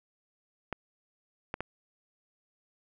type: clicks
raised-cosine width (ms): 0.5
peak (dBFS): -18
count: 3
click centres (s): 0.727 / 1.541 / 1.606
effects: none